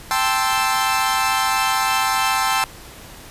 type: chord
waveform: sawtooth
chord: A minor seventh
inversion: third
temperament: equal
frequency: 784 / 880 / 1046.5 / 1318.5 Hz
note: G5 / A5 / C6 / E6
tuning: 0 / 0 / 0 / 0 cents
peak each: -19 dBFS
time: 0.11-2.64 s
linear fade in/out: 0 ms
effects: pink hiss -40 dBFS RMS until 3.3 s + resampled to 32000 Hz